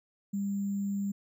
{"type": "tone with sample-and-hold", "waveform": "sine", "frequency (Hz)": 199.5, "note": "G3", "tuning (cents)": 31, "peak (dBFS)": -29, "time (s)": [0.33, 1.12], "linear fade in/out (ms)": 10, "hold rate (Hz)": 7350, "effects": []}